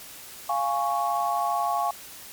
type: chord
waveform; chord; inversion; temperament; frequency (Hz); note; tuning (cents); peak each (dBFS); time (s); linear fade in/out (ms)
sine; Db major; first; equal; 698.5 / 830.6 / 1108.7; F5 / Ab5 / Db6; 0 / 0 / 0; -27; 0.49-1.91; 5
effects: white hiss -43 dBFS RMS until 2.32 s + MP3 96 kbps